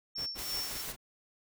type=tone with tremolo; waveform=sine; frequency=5440 Hz; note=F8; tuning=46 cents flat; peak=-33 dBFS; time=0.15-0.82 s; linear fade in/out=10 ms; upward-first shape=sine; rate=3 Hz; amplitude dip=80%
type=noise bursts; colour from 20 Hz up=pink; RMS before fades=-46 dBFS; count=5; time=0.17-0.964 s; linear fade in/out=20 ms; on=98 ms; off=76 ms
type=noise; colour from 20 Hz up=white; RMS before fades=-40 dBFS; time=0.37-0.93 s; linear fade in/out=20 ms
effects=none